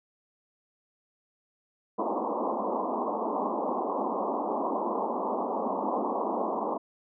white band-pass noise, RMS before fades -30 dBFS, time 1.98-6.78 s, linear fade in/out 10 ms, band 200 to 1100 Hz, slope 96 dB/octave, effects none

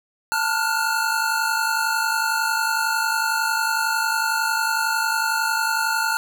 square tone cluster, 891 / 1401 / 1452 Hz, A5 / F6 / F#6, +22 / +5 / -33 cents, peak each -25 dBFS, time 0.32-6.17 s, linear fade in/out 0 ms, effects none

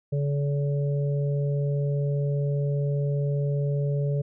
harmonic tone, 142.5 Hz, C#3, 48 cents sharp, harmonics 1 / 3 / 4, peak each -23 / -33 / -35 dBFS, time 0.12-4.22 s, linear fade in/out 10 ms, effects none

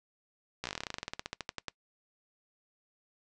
slowing click train, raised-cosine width 0.2 ms, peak -18 dBFS, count 24, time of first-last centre 0.64-1.683 s, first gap 15 ms, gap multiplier 1.09, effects noise-tail reverb RT60 0.1 s tail -23 dB re dry + resampled to 22050 Hz

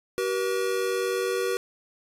square tone pair together, 381 / 480 Hz, G4 / B4, -49 / -49 cents, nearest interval major third, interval 400 cents, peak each -28 dBFS, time 0.18-1.57 s, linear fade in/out 0 ms, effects resampled to 32000 Hz + 9-bit

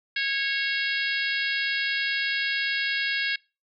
harmonic tone, 549 Hz, C#5, 17 cents flat, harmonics 3 / 4 / 5 / 6 / 7 / 8 / 9, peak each -28 / -30 / -32 / -34 / -35 / -36 / -37 dBFS, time 0.16-3.36 s, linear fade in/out 5 ms, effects noise-tail reverb RT60 0.3 s tail -25 dB re dry

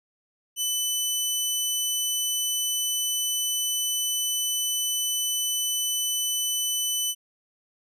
15% pulse tone, 3000 Hz, F#7, 23 cents sharp, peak -17 dBFS, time 0.56-7.15 s, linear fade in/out 50 ms, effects none

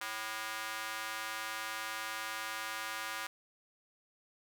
square tone with high-pass filter, 110 Hz, A2, in tune, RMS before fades -40 dBFS, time 0.01-3.27 s, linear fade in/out 5 ms, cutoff 1300 Hz, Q 1.4, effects none

